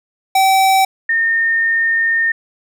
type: tone pair in turn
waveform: square / sine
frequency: 769 / 1825.7 Hz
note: G5 / A#6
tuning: -33 / -37 cents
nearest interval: octave + minor third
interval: 1496 cents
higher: second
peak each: -10 / -12 dBFS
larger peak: first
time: 0.35-0.85 / 1.09-2.32 s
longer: second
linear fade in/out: 5 ms
effects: none